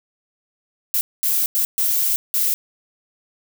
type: noise bursts at uneven times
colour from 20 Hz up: violet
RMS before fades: -19 dBFS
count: 5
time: 0.94-1.01 / 1.23-1.46 / 1.55-1.65 / 1.78-2.16 / 2.34-2.54 s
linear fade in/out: 0 ms
effects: none